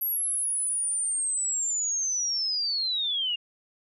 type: linear sweep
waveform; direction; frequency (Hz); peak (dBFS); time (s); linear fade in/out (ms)
sine; down; 11670 to 2794; -25; 0.01-3.36; 10
effects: none